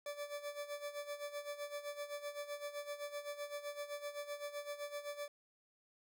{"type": "tone with tremolo", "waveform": "40% pulse", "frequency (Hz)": 581, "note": "D5", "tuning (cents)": -19, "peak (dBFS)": -39, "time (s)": [0.06, 5.28], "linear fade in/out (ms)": 2, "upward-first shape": "sine", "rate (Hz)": 7.8, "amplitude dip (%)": 75, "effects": []}